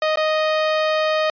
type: tone with dropouts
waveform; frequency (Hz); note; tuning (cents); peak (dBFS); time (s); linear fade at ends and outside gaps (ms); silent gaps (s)
sawtooth; 622.3; D#5; 0; -13; 0.02-1.3; 2; 0.158-0.172
effects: resampled to 11025 Hz